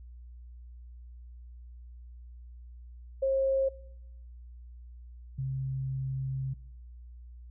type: tone pair in turn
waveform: sine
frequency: 537 / 132.98 Hz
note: C5 / C3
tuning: +45 / +28 cents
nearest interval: 2 octaves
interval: 2417 cents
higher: first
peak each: -24 / -30 dBFS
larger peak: first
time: 3.22-3.69 / 5.38-6.54 s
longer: second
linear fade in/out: 10 ms
effects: noise-tail reverb RT60 0.9 s tail -24 dB re dry + added 60 Hz sine -45 dBFS peak until 7.5 s